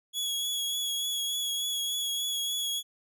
sawtooth tone with vibrato, 3355 Hz, G#7, 17 cents sharp, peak -26 dBFS, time 0.13-2.83 s, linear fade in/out 50 ms, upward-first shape triangle, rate 3.4 Hz, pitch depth 23 cents each way, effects none

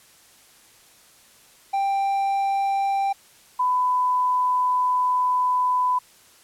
triangle / sine tone pair in turn, 788 / 1000.2 Hz, G5 / B5, +9 / +22 cents, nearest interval major third, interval 413 cents, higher second, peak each -18 dBFS, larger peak neither, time 1.73-3.13 / 3.59-5.99 s, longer second, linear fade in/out 10 ms, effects white hiss -53 dBFS RMS until 6.43 s + low-pass 12000 Hz 12 dB/octave

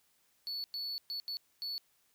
triangle tone bursts at uneven times, 4435 Hz, C#8, in tune, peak -35 dBFS, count 5, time 0.47-0.64 / 0.74-0.98 / 1.1-1.2 / 1.28-1.37 / 1.62-1.78 s, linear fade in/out 0 ms, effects white hiss -72 dBFS RMS until 2.14 s

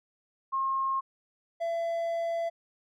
sine / triangle tone pair in turn, 1073 / 671.9 Hz, C6 / E5, +43 / +33 cents, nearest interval minor sixth, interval 810 cents, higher first, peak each -26 dBFS, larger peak neither, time 0.52-1.01 / 1.6-2.5 s, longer second, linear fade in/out 20 ms, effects none

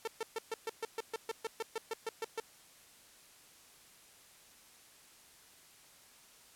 sawtooth tone bursts, 448.5 Hz, A4, 33 cents sharp, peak -31 dBFS, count 16, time 0.05-2.4 s, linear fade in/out 2 ms, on 25 ms, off 130 ms, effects white hiss -60 dBFS RMS until 6.55 s + low-pass 12000 Hz 12 dB/octave

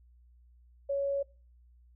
sine tone, 558 Hz, C#5, 11 cents sharp, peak -28 dBFS, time 0.89-1.23 s, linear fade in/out 10 ms, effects noise-tail reverb RT60 0.4 s tail -24 dB re dry + added 60 Hz sine -57 dBFS peak until 1.95 s

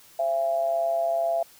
sine tone with amplitude modulation, 674 Hz, E5, 38 cents sharp, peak -19 dBFS, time 0.19-1.43 s, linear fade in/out 5 ms, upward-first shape sine, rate 142 Hz, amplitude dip 60%, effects white hiss -53 dBFS RMS until 1.59 s

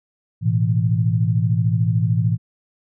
sine chord, A suspended second, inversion none, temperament equal, 110 / 123.47 / 164.81 Hz, A2 / B2 / E3, 0 / 0 / 0 cents, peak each -18 / -21 / -21 dBFS, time 0.41-2.38 s, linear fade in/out 50 ms, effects none

